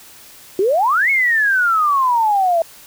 sine exponential two-way sweep, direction up then down, 358.9 to 2217 to 650 Hz, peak -12 dBFS, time 0.59-2.62 s, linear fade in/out 2 ms, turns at 1.1 s, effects white hiss -42 dBFS RMS until 2.86 s

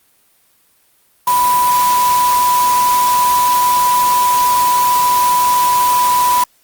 sine tone in noise, 987.8 Hz, B5, in tune, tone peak -10 dBFS, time 1.27-6.44 s, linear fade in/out 5 ms, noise white, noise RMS -21 dBFS, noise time 1.27-6.44 s, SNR +8 dB, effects white hiss -55 dBFS RMS until 6.63 s + Opus 32 kbps

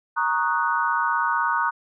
sine chord, D# minor seventh, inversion second, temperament equal, 932.3 / 1108.7 / 1244.5 / 1480 Hz, A#5 / C#6 / D#6 / F#6, 0 / 0 / 0 / 0 cents, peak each -24 / -27 / -26 / -25 dBFS, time 0.16-1.71 s, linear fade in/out 20 ms, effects none

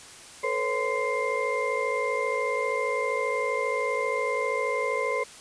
sine tone cluster, 439.2 / 494.2 / 547 / 1030 / 2106 Hz, A4 / B4 / C#5 / C6 / C7, -3 / +1 / -23 / -28 / +11 cents, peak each -31 dBFS, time 0.43-5.24 s, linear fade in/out 10 ms, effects white hiss -46 dBFS RMS until 5.4 s + resampled to 22050 Hz

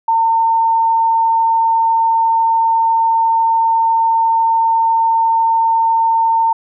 sine tone, 907 Hz, A#5, 48 cents flat, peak -10 dBFS, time 0.08-6.53 s, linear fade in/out 5 ms, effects none

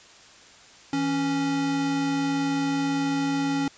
square tone pair together, 162.68 / 277.2 Hz, E3 / C#4, -23 / 0 cents, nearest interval major sixth, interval 923 cents, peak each -34 / -24 dBFS, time 0.93-3.68 s, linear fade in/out 2 ms, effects white hiss -50 dBFS RMS until 3.77 s + resampled to 16000 Hz

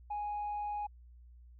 sine tone, 830 Hz, G#5, 1 cent flat, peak -33 dBFS, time 0.1-0.87 s, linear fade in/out 10 ms, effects tanh soft clip ceiling -32 dBFS + added 60 Hz sine -53 dBFS peak until 1.59 s

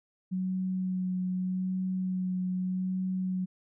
sine tone with vibrato, 185 Hz, F#3, in tune, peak -28 dBFS, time 0.31-3.46 s, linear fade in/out 20 ms, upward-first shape sine, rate 0.82 Hz, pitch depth 14 cents each way, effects none

